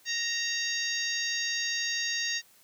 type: harmonic tone with a mistuned harmonic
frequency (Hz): 932.3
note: A#5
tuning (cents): 0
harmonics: 2 / 3 / 4 / 5 / 6 / 7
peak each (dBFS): -33 / -37 / -36 / -35 / -37 / -37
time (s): 0.05-2.42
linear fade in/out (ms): 50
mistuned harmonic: 3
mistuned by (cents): -24
effects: white hiss -60 dBFS RMS until 2.63 s + high-pass 80 Hz 12 dB/octave